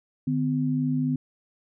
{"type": "tone pair together", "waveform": "sine", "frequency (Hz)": [150.7, 254.4], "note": ["D3", "C4"], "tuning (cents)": [45, -48], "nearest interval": "major sixth", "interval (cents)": 907, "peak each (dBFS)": [-26, -24], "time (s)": [0.27, 1.16], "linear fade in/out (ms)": 5, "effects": []}